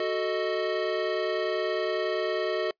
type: chord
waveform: square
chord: D# diminished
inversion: first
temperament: equal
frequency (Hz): 370 / 440 / 622.3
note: F#4 / A4 / D#5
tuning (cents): 0 / 0 / 0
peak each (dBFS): -31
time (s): 0-2.71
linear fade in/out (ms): 2
effects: noise-tail reverb RT60 0.1 s tail -25 dB re dry + resampled to 11025 Hz